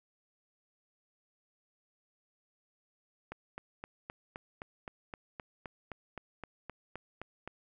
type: click train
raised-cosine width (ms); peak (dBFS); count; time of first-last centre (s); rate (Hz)
0.5; -26; 17; 3.32-7.476; 3.85
effects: none